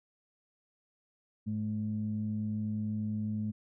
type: tone pair together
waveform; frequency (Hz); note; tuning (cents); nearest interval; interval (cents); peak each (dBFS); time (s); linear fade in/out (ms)
sine; 105.49 / 213.8; G#2 / A3; +28 / -49; octave; 1223; -35 / -32; 1.46-3.52; 20
effects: tanh soft clip ceiling -24 dBFS